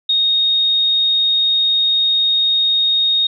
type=tone; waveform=sine; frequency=3722 Hz; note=A#7; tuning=3 cents flat; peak=-12 dBFS; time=0.09-3.27 s; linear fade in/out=5 ms; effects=none